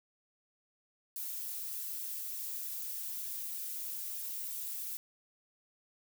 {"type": "noise with flanger", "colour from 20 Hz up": "violet", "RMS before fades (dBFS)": -40, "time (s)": [1.16, 4.97], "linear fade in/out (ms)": 0, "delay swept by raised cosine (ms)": [1.1, 7.1], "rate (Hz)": 3.3, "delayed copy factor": 0.7, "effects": []}